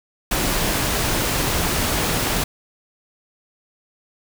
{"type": "noise", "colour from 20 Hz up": "pink", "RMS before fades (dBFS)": -21, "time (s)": [0.31, 2.44], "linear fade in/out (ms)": 5, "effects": []}